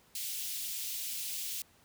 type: high-pass noise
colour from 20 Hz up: white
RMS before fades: -38 dBFS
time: 0.15-1.62 s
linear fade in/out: 2 ms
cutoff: 2600 Hz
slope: 24 dB/octave
effects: pink hiss -64 dBFS RMS until 1.84 s + high-pass 60 Hz 12 dB/octave